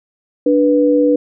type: tone pair together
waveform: sine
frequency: 293.7 / 490.5 Hz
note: D4 / B4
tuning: 0 / -12 cents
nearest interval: major sixth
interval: 888 cents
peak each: -12 dBFS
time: 0.46-1.16 s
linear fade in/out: 5 ms
effects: none